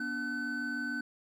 triangle tone cluster, 242.3 / 289.1 / 1515 Hz, B3 / D4 / F#6, -33 / -27 / +40 cents, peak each -37 / -38 / -33 dBFS, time 0-1.01 s, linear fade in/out 5 ms, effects none

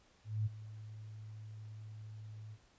sine tone with ADSR envelope, 107.6 Hz, A2, 38 cents flat, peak -30 dBFS, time 0.24-2.58 s, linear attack 220 ms, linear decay 22 ms, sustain -16 dB, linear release 52 ms, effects pink hiss -68 dBFS RMS until 2.78 s + resampled to 16000 Hz

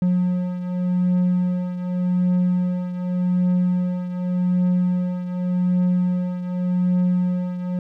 triangle beating tone pair, 180 / 180.86 Hz, F#3 / F#3, -47 / -39 cents, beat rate 0.86 Hz, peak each -17 / -23 dBFS, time 0.02-7.79 s, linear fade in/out 2 ms, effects none

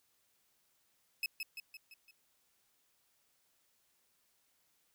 30% pulse tone with echo, 2584 Hz, E7, 35 cents flat, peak -30 dBFS, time 1.23-1.26 s, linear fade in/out 2 ms, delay 170 ms, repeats 5, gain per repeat -5 dB, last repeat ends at 2.11 s, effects white hiss -75 dBFS RMS until 4.94 s

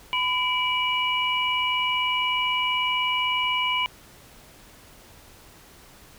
sine tone cluster, 1002 / 2320 / 2916 Hz, B5 / D7 / F#7, +25 / -22 / -26 cents, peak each -26 dBFS, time 0.13-3.86 s, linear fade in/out 0 ms, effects pink hiss -50 dBFS RMS until 6.18 s

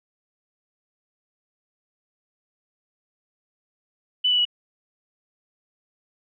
sine tone with pitch steps, 2988 / 2959 / 2930 Hz, F#7 / F#7 / F#7, +16 / -1 / -18 cents, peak -17 dBFS, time 4.24-4.453 s, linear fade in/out 10 ms, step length 71 ms, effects none

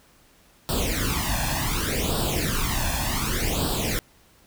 pink noise with flanger, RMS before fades -25 dBFS, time 0.69-3.99 s, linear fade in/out 0 ms, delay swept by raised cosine 0.23 to 1.18 ms, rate 0.67 Hz, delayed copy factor +0.8, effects pink hiss -57 dBFS RMS until 4.46 s

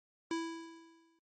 square tone with exponential decay, 330 Hz, E4, 2 cents sharp, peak -32 dBFS, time 0.31-1.19 s, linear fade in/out 2 ms, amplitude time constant 190 ms, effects noise-tail reverb RT60 0.1 s tail -18 dB re dry + MP3 32 kbps

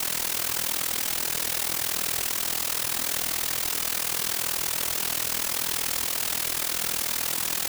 white noise with amplitude modulation, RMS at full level -24 dBFS, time 0-7.68 s, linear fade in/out 5 ms, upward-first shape sine, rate 40.8 Hz, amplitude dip 85%, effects none

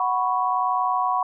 sine chord, F# suspended fourth, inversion none, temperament equal, 740 / 987.8 / 1108.7 Hz, F#5 / B5 / C#6, 0 / 0 / 0 cents, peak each -24 dBFS, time 0-1.23 s, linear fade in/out 2 ms, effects none

